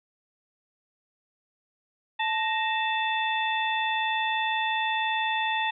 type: harmonic tone with a mistuned harmonic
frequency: 879 Hz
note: A5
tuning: 2 cents flat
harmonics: 1 / 2 / 3 / 4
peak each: -27 / -30 / -32 / -33 dBFS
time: 2.19-5.71 s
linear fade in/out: 10 ms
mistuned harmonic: 2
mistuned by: +100 cents
effects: none